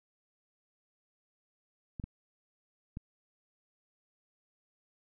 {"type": "clicks", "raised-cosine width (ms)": 5, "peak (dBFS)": -27, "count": 3, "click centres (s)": [1.998, 2.04, 2.971], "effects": []}